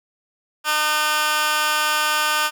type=tone with high-pass filter; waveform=15% pulse; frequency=304 Hz; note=D#4; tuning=40 cents flat; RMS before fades=-20 dBFS; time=0.64-2.51 s; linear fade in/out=50 ms; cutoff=1500 Hz; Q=1.5; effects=none